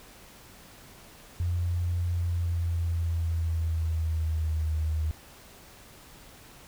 sine tone with pitch glide, 87.31 to 78.23 Hz, F2 to D#2, 0 to +10 cents, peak -25 dBFS, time 1.4-5.11 s, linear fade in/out 0 ms, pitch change -190 cents, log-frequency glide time 2.06-4.69 s, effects pink hiss -51 dBFS RMS until 6.67 s

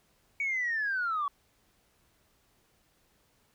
sine linear sweep, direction down, 2264 to 1108.7 Hz, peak -27 dBFS, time 0.4-1.28 s, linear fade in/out 2 ms, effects tanh soft clip ceiling -24 dBFS + pink hiss -69 dBFS RMS until 3.54 s

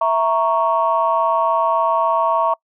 sine chord, A# diminished, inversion second, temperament equal, 659.3 / 932.3 / 1108.7 Hz, E5 / A#5 / C#6, 0 / 0 / 0 cents, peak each -18 dBFS, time 0.01-2.54 s, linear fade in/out 5 ms, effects noise-tail reverb RT60 0.1 s tail -26 dB re dry + tanh soft clip ceiling -5 dBFS

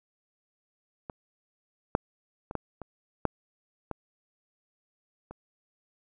clicks, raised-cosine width 1 ms, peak -23 / -8 / -23 / -16 / -25 / -10 / -19 / -28 dBFS, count 8, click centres 1.098 / 1.951 / 2.511 / 2.553 / 2.817 / 3.253 / 3.913 / 5.31 s, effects none

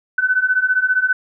sine beating tone pair, 1500 / 1515 Hz, F#6 / F#6, +23 / +40 cents, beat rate 15 Hz, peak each -18 / -16 dBFS, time 0.18-1.13 s, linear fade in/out 5 ms, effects none

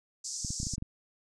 pink band-pass noise, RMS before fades -38 dBFS, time 0.24-0.76 s, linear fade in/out 10 ms, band 5200 to 7900 Hz, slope 48 dB/octave
clicks, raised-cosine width 5 ms, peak -24 dBFS, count 8, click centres 0.448 / 0.505 / 0.601 / 0.631 / 0.669 / 0.737 / 0.781 / 0.824 s
effects none

